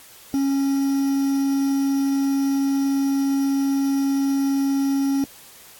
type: tone with quantisation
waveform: triangle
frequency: 274.5 Hz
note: C#4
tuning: 17 cents flat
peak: -16 dBFS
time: 0.34-5.24 s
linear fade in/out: 0 ms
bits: 6
effects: white hiss -46 dBFS RMS until 5.79 s + AAC 64 kbps